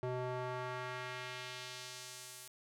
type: tone with band-pass filter sweep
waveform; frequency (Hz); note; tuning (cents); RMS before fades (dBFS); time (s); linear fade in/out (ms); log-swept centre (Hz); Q
square; 126.1; B2; +36; -43; 0.03-2.48; 0; 510 to 11000; 0.93
effects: none